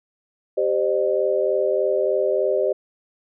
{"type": "chord", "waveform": "sine", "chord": "C minor", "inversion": "second", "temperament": "equal with one note detuned", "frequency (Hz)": [392, 523.3, 606.6], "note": ["G4", "C5", "Eb5"], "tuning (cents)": [0, 0, -44], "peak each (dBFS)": -22, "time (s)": [0.57, 2.73], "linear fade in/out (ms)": 10, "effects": []}